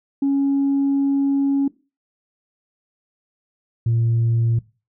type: tone pair in turn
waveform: sine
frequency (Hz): 277.2 / 115.61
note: C#4 / A#2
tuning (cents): 0 / -14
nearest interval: octave + minor third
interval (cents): 1514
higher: first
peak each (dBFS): -14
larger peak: neither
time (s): 0.22-1.68 / 3.86-4.59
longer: first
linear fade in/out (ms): 5
effects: noise-tail reverb RT60 0.3 s tail -20 dB re dry + tanh soft clip ceiling -13 dBFS